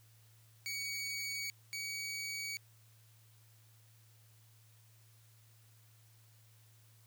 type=tone pair in turn; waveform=20% pulse; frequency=2252 / 2260 Hz; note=C#7 / C#7; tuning=+27 / +33 cents; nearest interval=unison; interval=6 cents; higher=second; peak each=-33 / -34 dBFS; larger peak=first; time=0.66-1.5 / 1.73-2.57 s; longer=neither; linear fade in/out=0 ms; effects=added 111 Hz sine -62 dBFS peak until 7.06 s + white hiss -68 dBFS RMS until 7.06 s